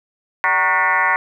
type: tone with frequency modulation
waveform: sine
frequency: 1451 Hz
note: F#6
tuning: 34 cents flat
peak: -13 dBFS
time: 0.44-1.16 s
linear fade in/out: 0 ms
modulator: 173 Hz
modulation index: 3.7
effects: 9-bit